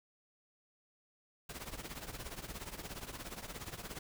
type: noise with tremolo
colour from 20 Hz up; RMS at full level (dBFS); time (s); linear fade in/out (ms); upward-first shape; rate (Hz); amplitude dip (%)
pink; -42; 1.49-3.99; 5; triangle; 17; 85
effects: none